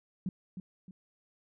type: tone with echo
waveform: sine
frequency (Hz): 185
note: F#3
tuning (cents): 0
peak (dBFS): -30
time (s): 0.26-0.29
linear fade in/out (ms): 2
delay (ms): 310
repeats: 2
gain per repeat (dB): -8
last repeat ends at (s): 0.91
effects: none